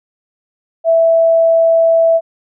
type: tone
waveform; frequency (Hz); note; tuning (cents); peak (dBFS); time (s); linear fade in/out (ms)
sine; 659.3; E5; 0; -7; 0.84-2.21; 50
effects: none